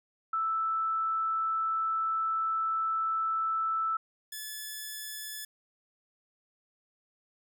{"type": "tone pair in turn", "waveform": ["sine", "5% pulse"], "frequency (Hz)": [1318.5, 1725.8], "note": ["E6", "A6"], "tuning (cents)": [0, -34], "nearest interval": "perfect fourth", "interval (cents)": 466, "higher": "second", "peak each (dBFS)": -27, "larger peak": "neither", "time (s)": [[0.33, 3.97], [4.32, 5.45]], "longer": "first", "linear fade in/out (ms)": 5, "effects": []}